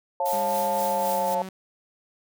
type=chord; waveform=sine; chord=Db augmented; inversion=none; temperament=equal with one note detuned; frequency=545.8 / 698.5 / 880 Hz; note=Db5 / F5 / A5; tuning=-27 / 0 / 0 cents; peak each=-27 / -29 / -25 dBFS; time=0.2-1.42 s; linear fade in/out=2 ms
type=noise with tremolo; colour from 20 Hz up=blue; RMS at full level=-33 dBFS; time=0.25-1.35 s; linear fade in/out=10 ms; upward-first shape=triangle; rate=3.8 Hz; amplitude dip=60%
type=tone with pitch glide; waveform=sawtooth; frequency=200.8 to 188.44 Hz; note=G3 to F#3; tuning=+42 to +32 cents; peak=-31 dBFS; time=0.33-1.49 s; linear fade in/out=2 ms; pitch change=-110 cents; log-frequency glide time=0.83-1.38 s
effects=none